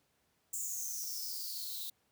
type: noise with high-pass filter sweep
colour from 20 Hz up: violet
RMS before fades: -40 dBFS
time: 0.53-1.9 s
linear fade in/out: 5 ms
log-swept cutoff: 7400 to 3700 Hz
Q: 9.9
effects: pink hiss -75 dBFS RMS until 2.11 s + high-pass 80 Hz 12 dB/octave